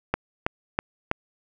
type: click train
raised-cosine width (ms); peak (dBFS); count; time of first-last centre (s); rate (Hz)
0.5; -7; 4; 0.14-1.114; 3.08
effects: none